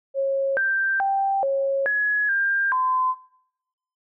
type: tone with pitch steps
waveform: sine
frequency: 545 / 1571 / 784 / 547 / 1684 / 1596 / 1025 Hz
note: C#5 / G6 / G5 / C#5 / G#6 / G6 / C6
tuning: -29 / +3 / 0 / -23 / +24 / +31 / -36 cents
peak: -19 dBFS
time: 0.14-3.15 s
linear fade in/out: 50 ms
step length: 430 ms
effects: noise-tail reverb RT60 0.9 s tail -21 dB re dry